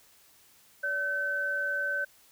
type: tone pair together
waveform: sine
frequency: 573 / 1529.7 Hz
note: D5 / G6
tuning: -43 / -43 cents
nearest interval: octave + perfect fourth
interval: 1700 cents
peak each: -37 / -28 dBFS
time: 0.83-2.05 s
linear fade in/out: 10 ms
effects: white hiss -60 dBFS RMS until 2.31 s